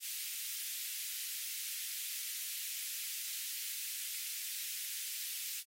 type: high-pass noise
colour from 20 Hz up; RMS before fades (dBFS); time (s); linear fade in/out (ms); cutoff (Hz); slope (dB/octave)
white; -41; 0-5.64; 50; 2100; 24
effects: AAC 48 kbps

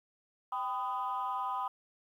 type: chord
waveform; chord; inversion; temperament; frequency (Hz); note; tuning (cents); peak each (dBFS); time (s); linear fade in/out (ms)
sine; G augmented; none; equal with one note detuned; 784 / 1005.6 / 1244.5; G5 / B5 / D#6; 0 / +31 / 0; -37 / -34 / -37; 0.52-1.68; 5
effects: tanh soft clip ceiling -26 dBFS + 11-bit

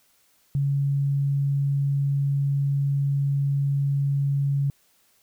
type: tone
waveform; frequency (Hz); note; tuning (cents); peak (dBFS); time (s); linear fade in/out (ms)
sine; 140; C#3; +18; -20; 0.55-4.7; 0
effects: white hiss -63 dBFS RMS until 5.22 s

